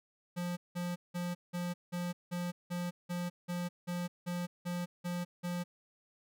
square tone bursts, 176 Hz, F3, 14 cents sharp, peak -35 dBFS, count 14, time 0.36-5.64 s, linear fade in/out 20 ms, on 210 ms, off 180 ms, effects none

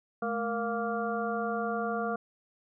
harmonic tone with a mistuned harmonic, 233.1 Hz, A#3, in tune, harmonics 1 / 2 / 3 / 5 / 6, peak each -35 / -34 / -34 / -37 / -38 dBFS, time 0.22-2.16 s, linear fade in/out 5 ms, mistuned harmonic 1, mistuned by -140 cents, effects none

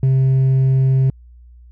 triangle tone with hard clipping, 132.5 Hz, C3, 22 cents sharp, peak -10 dBFS, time 0.03-1.1 s, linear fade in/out 2 ms, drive 1 dB, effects added 60 Hz sine -40 dBFS peak until 1.71 s

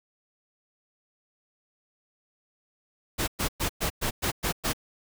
pink noise bursts, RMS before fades -27 dBFS, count 8, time 3.18-4.734 s, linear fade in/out 20 ms, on 98 ms, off 110 ms, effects none

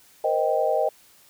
sine chord, C minor seventh, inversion third, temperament equal with one note detuned, 472.7 / 523.3 / 622.3 / 784 Hz, Bb4 / C5 / Eb5 / G5, +24 / 0 / 0 / 0 cents, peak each -27 / -26 / -23 / -26 dBFS, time 0.24-0.89 s, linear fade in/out 5 ms, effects white hiss -55 dBFS RMS until 1.29 s

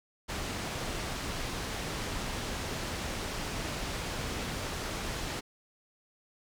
pink low-pass noise, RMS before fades -36 dBFS, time 0.28-5.41 s, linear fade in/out 20 ms, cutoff 7400 Hz, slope 12 dB/octave, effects none

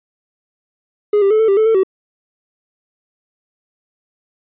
triangle tone with pitch steps, 415.7 / 394.5 / 433.6 / 443.7 / 393.8 / 436.8 / 447.7 / 380.4 Hz, G#4 / G4 / A4 / A4 / G4 / A4 / A4 / F#4, +2 / +11 / -25 / +14 / +8 / -13 / +30 / +48 cents, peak -7 dBFS, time 1.13-1.834 s, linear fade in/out 5 ms, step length 88 ms, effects tanh soft clip ceiling -3 dBFS + resampled to 8000 Hz

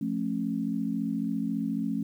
sine chord, F augmented, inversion none, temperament just, 174.61 / 218.3 / 272.8 Hz, F3 / A3 / C#4, 0 / -13 / -28 cents, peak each -34 / -30 / -31 dBFS, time 0.01-2.03 s, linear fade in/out 5 ms, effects 10-bit

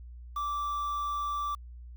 triangle tone with quantisation, 1166 Hz, D6, 13 cents flat, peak -28 dBFS, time 0.36-1.55 s, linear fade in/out 5 ms, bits 8, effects added 60 Hz sine -43 dBFS peak until 1.96 s

